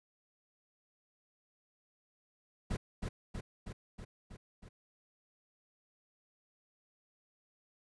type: noise with echo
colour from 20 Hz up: brown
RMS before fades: -35 dBFS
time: 2.7-2.77 s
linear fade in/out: 10 ms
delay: 320 ms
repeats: 6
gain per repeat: -3 dB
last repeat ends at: 4.69 s
effects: resampled to 24000 Hz